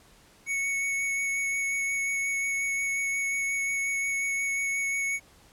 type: tone with vibrato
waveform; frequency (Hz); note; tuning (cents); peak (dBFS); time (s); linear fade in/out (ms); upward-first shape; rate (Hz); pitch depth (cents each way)
square; 2217; C#7; 0; -27; 0.46-5.2; 50; sine; 5.6; 10
effects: pink hiss -57 dBFS RMS until 5.52 s + low-pass 12000 Hz 12 dB/octave